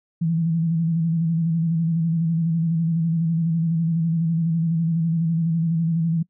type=tone with vibrato; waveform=sine; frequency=164.81 Hz; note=E3; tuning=in tune; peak=-18 dBFS; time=0.21-6.23 s; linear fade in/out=10 ms; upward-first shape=square; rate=12 Hz; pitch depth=42 cents each way; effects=noise-tail reverb RT60 0.1 s tail -23 dB re dry